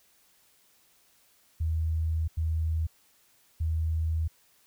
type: tone bursts at uneven times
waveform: sine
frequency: 80.2 Hz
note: E2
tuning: 47 cents flat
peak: -25 dBFS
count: 3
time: 1.6-2.28 / 2.37-2.87 / 3.6-4.28 s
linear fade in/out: 10 ms
effects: white hiss -64 dBFS RMS until 4.66 s